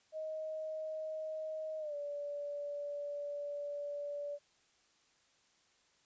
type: tone with pitch glide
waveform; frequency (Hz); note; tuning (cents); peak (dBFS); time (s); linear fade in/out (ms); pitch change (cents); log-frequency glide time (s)
sine; 627 to 578.3; D#5 to D5; +13 to -27; -38; 0.12-4.39; 50; -140; 1.79-1.95
effects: white hiss -71 dBFS RMS until 6.05 s + resampled to 16000 Hz